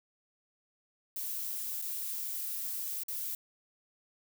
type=noise with dropouts; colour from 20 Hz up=violet; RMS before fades=-37 dBFS; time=1.16-3.35 s; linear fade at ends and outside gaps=2 ms; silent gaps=1.817-1.822 / 3.035-3.083 s; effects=none